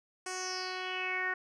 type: tone with low-pass filter sweep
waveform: 10% pulse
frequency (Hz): 370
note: F#4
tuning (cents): 0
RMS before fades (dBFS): -36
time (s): 0.26-1.34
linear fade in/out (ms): 5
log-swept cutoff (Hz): 7900 to 1700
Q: 5.7
effects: none